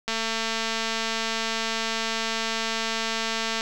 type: click train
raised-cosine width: 0.2 ms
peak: -10 dBFS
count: 795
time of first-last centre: 0.08-3.609 s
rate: 225 Hz
effects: none